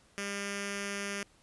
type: tone with notch filter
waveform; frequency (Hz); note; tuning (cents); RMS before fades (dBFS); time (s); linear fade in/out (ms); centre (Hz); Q
5% pulse; 200.6; G3; +40; -37; 0.18-1.23; 0; 870; 0.92
effects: pink hiss -64 dBFS RMS until 1.42 s + resampled to 24000 Hz